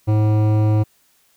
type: tone with hard clipping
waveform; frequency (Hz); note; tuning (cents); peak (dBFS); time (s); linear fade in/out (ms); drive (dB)
sine; 107.1; A2; -46; -15; 0.07-0.84; 20; 14
effects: white hiss -59 dBFS RMS until 1.36 s